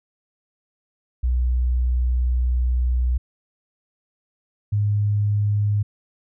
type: tone pair in turn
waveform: sine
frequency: 61.74 / 103.52 Hz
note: B1 / G#2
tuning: 0 / -5 cents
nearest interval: major sixth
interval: 895 cents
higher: second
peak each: -17 dBFS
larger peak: neither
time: 1.23-3.18 / 4.72-5.83 s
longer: first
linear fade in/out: 10 ms
effects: none